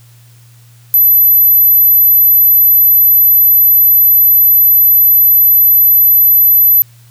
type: tone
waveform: sine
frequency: 12010 Hz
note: F#9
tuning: 25 cents sharp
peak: -4 dBFS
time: 0.94-6.82 s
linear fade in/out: 0 ms
effects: added 118 Hz sine -39 dBFS peak until 7.1 s + white hiss -48 dBFS RMS until 7.1 s